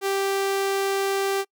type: tone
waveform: sawtooth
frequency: 392 Hz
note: G4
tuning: in tune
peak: -18 dBFS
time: 0.01-1.45 s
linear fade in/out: 50 ms
effects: noise-tail reverb RT60 0.1 s tail -26 dB re dry